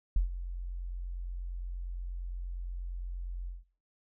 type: tone with ADSR envelope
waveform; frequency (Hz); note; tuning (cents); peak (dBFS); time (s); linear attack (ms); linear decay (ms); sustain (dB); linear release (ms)
sine; 44.28; F1; +25; -21; 0.16-3.64; 3; 120; -14; 170
effects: noise-tail reverb RT60 0.5 s tail -23 dB re dry